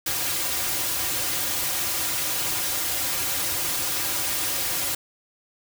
white noise with comb filter, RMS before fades -26 dBFS, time 0.06-4.95 s, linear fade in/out 5 ms, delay 4.6 ms, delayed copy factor -0.8, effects none

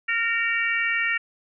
harmonic tone with a mistuned harmonic, 460.1 Hz, A#4, 23 cents flat, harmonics 3 / 4 / 5 / 6, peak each -30 / -24 / -26 / -30 dBFS, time 0.08-1.18 s, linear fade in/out 10 ms, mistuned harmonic 3, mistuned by +16 cents, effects none

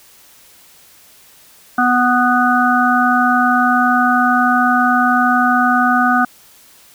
harmonic tone, 247.4 Hz, B3, 3 cents sharp, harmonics 1 / 3 / 5 / 6, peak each -16 / -16 / -16 / -16 dBFS, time 1.78-6.25 s, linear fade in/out 5 ms, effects white hiss -46 dBFS RMS until 6.94 s

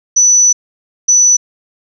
sine tone bursts at uneven times, 5960 Hz, F#8, 12 cents sharp, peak -5 dBFS, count 2, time 0.16-0.53 / 1.08-1.37 s, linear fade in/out 10 ms, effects none

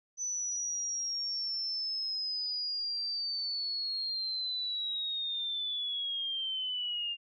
sine linear sweep, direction down, 6020 to 2794 Hz, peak -32 dBFS, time 0.17-7.17 s, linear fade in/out 50 ms, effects none

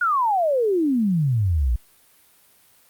sine exponential sweep, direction down, 1476 to 54.9 Hz, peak -17 dBFS, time 0.01-1.76 s, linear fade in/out 5 ms, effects white hiss -56 dBFS RMS until 2.89 s + Opus 48 kbps

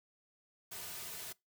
white noise with comb filter, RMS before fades -45 dBFS, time 0.71-1.33 s, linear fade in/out 10 ms, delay 3.7 ms, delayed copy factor -0.65, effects noise-tail reverb RT60 0.2 s tail -23 dB re dry

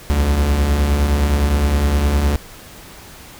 45% pulse beating tone pair, 62.6 / 72.3 Hz, B1 / D2, +24 / -27 cents, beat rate 9.7 Hz, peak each -22 / -14 dBFS, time 0.1-2.36 s, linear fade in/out 0 ms, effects pink hiss -39 dBFS RMS until 3.39 s

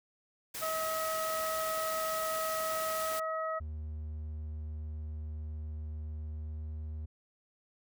white noise, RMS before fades -40 dBFS, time 0.54-3.2 s, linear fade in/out 10 ms
harmonic tone, 639 Hz, D#5, 46 cents sharp, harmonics 1 / 2 / 3, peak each -35 / -35 / -45 dBFS, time 0.61-3.6 s, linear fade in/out 20 ms
triangle tone with pitch glide, 76.8 to 77.24 Hz, D#2 to D#2, -22 to -12 cents, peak -35 dBFS, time 3.6-7.06 s, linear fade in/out 10 ms, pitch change +10 cents, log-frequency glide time 6.3-6.61 s
effects none

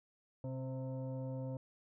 sine tone with frequency modulation, 129.7 Hz, C3, 15 cents flat, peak -38 dBFS, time 0.44-1.57 s, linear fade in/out 2 ms, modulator 394 Hz, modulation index 0.94, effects none

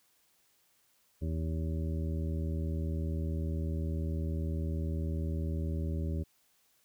harmonic tone, 80 Hz, D#2, 49 cents sharp, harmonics 1 / 2 / 3 / 4 / 5 / 7, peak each -32 / -38 / -42 / -44 / -46 / -49 dBFS, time 1.21-6.24 s, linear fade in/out 20 ms, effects white hiss -70 dBFS RMS until 6.84 s

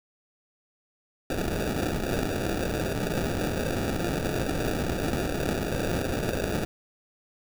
white noise with sample-and-hold, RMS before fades -28 dBFS, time 1.3-6.65 s, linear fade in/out 2 ms, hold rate 1050 Hz, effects none

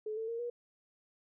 sine tone with pitch steps, 430 / 445.9 / 462.5 / 479.6 Hz, A4 / A4 / A#4 / A#4, -40 / +23 / -14 / +49 cents, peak -35 dBFS, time 0.06-0.5 s, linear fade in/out 5 ms, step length 110 ms, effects none

